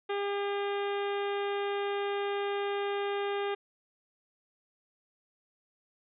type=harmonic tone; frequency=402.9 Hz; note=G4; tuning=48 cents sharp; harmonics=1 / 2 / 3 / 4 / 5 / 6 / 7 / 8 / 9; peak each=-31 / -37 / -41 / -43 / -45 / -47 / -48 / -49 / -50 dBFS; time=0.09-3.55 s; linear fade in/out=10 ms; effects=none